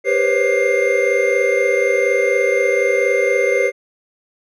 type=tone cluster; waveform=triangle; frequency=395.2 / 485.9 / 510 / 547 / 2106 Hz; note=G4 / B4 / C5 / C#5 / C7; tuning=+14 / -28 / -44 / -23 / +11 cents; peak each=-18 dBFS; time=0.04-3.72 s; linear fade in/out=50 ms; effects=none